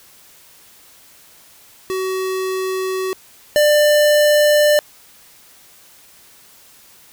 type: tone pair in turn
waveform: square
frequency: 376.6 / 594.9 Hz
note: F#4 / D5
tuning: +31 / +22 cents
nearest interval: minor sixth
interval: 791 cents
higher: second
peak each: -20 / -11 dBFS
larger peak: second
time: 1.9-3.13 / 3.56-4.79 s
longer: neither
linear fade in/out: 0 ms
effects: white hiss -47 dBFS RMS until 7.12 s